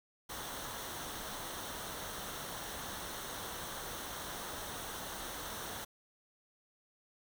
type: noise with comb filter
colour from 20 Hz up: pink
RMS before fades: -43 dBFS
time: 0.29-5.85 s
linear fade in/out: 10 ms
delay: 0.41 ms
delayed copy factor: -0.55
effects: none